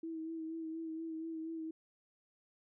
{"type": "tone with vibrato", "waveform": "sine", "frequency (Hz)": 323.4, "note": "E4", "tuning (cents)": -33, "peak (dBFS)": -39, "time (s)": [0.03, 1.71], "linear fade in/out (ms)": 5, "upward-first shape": "sine", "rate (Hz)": 4.2, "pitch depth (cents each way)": 28, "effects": []}